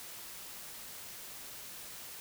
silence, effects white hiss -47 dBFS RMS until 2.2 s

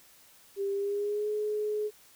sine tone with pitch glide, 396.7 to 422.7 Hz, G4 to G#4, +21 to +31 cents, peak -28 dBFS, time 0.56-1.91 s, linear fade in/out 50 ms, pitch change +110 cents, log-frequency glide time 0.73-1.29 s, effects white hiss -58 dBFS RMS until 2.15 s

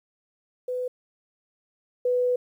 sine tone pair in turn, 501 / 495.8 Hz, B4 / B4, +25 / +7 cents, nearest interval unison, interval 18 cents, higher first, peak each -26 / -20 dBFS, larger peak second, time 0.68-0.88 / 2.05-2.36 s, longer second, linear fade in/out 5 ms, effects 10-bit

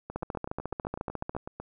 two click trains, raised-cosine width 1 ms, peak -23 / -18 dBFS, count 13 / 18, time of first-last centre 0.1-1.6 / 0.16-1.366 s, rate 8 / 14.1 Hz, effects none

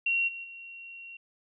sine tone with level steps, 2742 Hz, F7, 32 cents flat, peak -24 / -37 / -42 dBFS, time 0.06-1.17 s, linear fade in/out 5 ms, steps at 0.27 / 0.43 s, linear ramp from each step 20 ms, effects none

